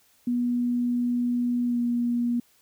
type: tone with pitch glide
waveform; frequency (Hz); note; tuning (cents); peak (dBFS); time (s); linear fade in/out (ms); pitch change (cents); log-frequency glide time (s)
sine; 243 to 239.5; B3 to A#3; -28 to +47; -22; 0.27-2.4; 5; -25; 1.66-1.78
effects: white hiss -62 dBFS RMS until 2.61 s